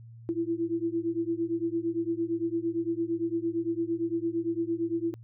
sine beating tone pair, 330.2 / 339 Hz, E4 / E4, +3 / +49 cents, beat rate 8.8 Hz, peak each -30 dBFS, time 0.29-5.14 s, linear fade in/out 0 ms, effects added 115 Hz sine -45 dBFS peak until 5.23 s

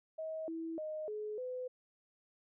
sine tone with pitch steps, 636 / 326.9 / 619 / 424.6 / 505 Hz, D#5 / E4 / D#5 / G#4 / B4, +38 / -14 / -9 / +38 / +39 cents, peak -38 dBFS, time 0.18-1.68 s, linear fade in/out 10 ms, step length 300 ms, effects none

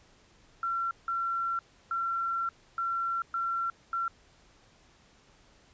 sine tone bursts at uneven times, 1360 Hz, F6, 46 cents flat, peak -28 dBFS, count 6, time 0.63-0.91 / 1.08-1.59 / 1.91-2.49 / 2.78-3.22 / 3.34-3.7 / 3.93-4.08 s, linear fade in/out 2 ms, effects pink hiss -61 dBFS RMS until 5.73 s + resampled to 16000 Hz

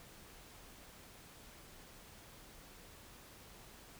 silence, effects pink hiss -57 dBFS RMS until 3.99 s

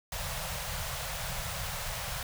pink band-stop noise, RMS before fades -36 dBFS, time 0.12-2.23 s, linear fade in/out 2 ms, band 170 to 520 Hz, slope 48 dB/octave, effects none

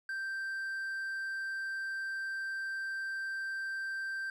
triangle tone, 1568 Hz, G6, in tune, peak -33 dBFS, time 0.09-4.3 s, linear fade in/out 2 ms, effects none

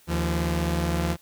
sawtooth tone pair together, 76 / 170.88 Hz, D#2 / F3, -40 / -37 cents, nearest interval octave + major second, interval 1403 cents, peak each -22 dBFS, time 0.07-1.17 s, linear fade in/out 50 ms, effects white hiss -57 dBFS RMS until 1.21 s

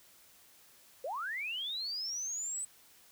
sine linear sweep, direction up, 477 to 8140 Hz, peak -35 dBFS, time 1.04-2.65 s, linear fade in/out 5 ms, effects white hiss -61 dBFS RMS until 3.11 s

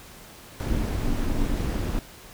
brown noise with amplitude modulation, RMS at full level -22 dBFS, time 0.6-1.99 s, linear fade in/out 0 ms, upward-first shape sine, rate 263 Hz, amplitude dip 70%, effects pink hiss -46 dBFS RMS until 2.33 s

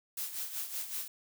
blue noise with tremolo, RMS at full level -36 dBFS, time 0.17-1.08 s, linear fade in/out 5 ms, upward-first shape sine, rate 5.3 Hz, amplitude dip 65%, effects none

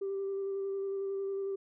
sine tone with vibrato, 392 Hz, G4, in tune, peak -31 dBFS, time 0.01-1.56 s, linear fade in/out 10 ms, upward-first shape square, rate 11 Hz, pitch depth 11 cents each way, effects tanh soft clip ceiling -29 dBFS

